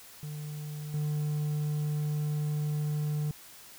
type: tone with level steps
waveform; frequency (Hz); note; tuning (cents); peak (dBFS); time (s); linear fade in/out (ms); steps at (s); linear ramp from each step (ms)
triangle; 150; D3; +37; -34 / -26; 0.23-3.31; 0; 0.94; 2
effects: white hiss -51 dBFS RMS until 3.78 s